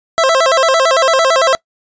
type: tone with vibrato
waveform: 25% pulse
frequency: 592 Hz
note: D5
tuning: 14 cents sharp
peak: -5 dBFS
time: 0.18-1.55 s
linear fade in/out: 0 ms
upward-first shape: square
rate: 8.9 Hz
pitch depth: 190 cents each way
effects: noise-tail reverb RT60 0.1 s tail -23 dB re dry + resampled to 16000 Hz